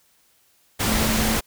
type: tone in noise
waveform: sine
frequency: 220 Hz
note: A3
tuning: in tune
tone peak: -24 dBFS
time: 0.86-1.38 s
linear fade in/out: 20 ms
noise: pink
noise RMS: -22 dBFS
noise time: 0.79-1.41 s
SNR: -5 dB
effects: white hiss -61 dBFS RMS until 1.46 s